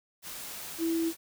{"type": "tone in noise", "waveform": "sine", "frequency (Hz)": 329.6, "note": "E4", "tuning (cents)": 0, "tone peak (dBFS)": -26, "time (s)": [0.78, 1.13], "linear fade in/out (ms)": 50, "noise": "white", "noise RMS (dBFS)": -41, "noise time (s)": [0.22, 1.17], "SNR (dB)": 12, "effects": []}